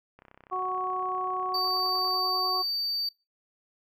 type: click train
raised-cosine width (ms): 0.5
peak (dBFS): -36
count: 64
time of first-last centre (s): 0.19-2.14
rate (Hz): 32.3
type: harmonic tone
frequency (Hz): 370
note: F#4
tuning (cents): 0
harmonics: 1 / 2 / 3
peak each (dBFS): -36 / -33 / -29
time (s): 0.51-2.63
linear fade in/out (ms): 20
type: tone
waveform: triangle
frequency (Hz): 4610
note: D8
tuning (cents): -33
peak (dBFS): -26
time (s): 1.54-3.09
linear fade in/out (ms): 5
effects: noise-tail reverb RT60 0.3 s tail -25 dB re dry